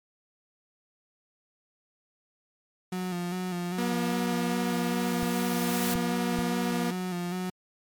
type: tone with vibrato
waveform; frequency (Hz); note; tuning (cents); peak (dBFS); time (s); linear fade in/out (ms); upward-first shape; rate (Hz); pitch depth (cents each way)
35% pulse; 179.4; F3; +47; -28; 2.92-7.5; 5; square; 2.5; 36
type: noise with exponential growth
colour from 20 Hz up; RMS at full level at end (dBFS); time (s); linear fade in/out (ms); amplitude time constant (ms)
white; -32; 3.5-5.94; 1; 530
type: tone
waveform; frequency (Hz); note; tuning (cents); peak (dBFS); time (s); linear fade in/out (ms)
sawtooth; 239.9; A#3; +50; -24; 3.78-6.91; 5
type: clicks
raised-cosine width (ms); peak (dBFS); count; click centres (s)
5; -23; 3; 5.23 / 5.955 / 6.389
effects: MP3 96 kbps